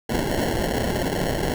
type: noise with sample-and-hold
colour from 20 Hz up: blue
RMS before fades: -24 dBFS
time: 0.09-1.54 s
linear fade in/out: 2 ms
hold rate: 1225 Hz
effects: none